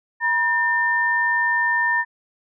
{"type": "tone pair together", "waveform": "sine", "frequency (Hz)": [960.7, 1800], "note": ["B5", "A6"], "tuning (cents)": [-48, 39], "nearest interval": "major seventh", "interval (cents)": 1087, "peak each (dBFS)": [-23, -18], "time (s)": [0.2, 2.05], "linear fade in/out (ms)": 50, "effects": []}